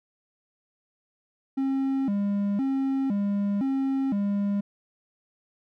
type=tone with vibrato; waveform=triangle; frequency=233.1 Hz; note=A#3; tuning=in tune; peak=-21 dBFS; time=1.57-4.61 s; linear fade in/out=10 ms; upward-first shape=square; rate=0.98 Hz; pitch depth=250 cents each way; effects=none